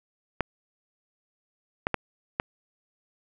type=clicks; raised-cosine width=0.5 ms; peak=-9 dBFS; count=4; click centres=0.407 / 1.869 / 1.943 / 2.399 s; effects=none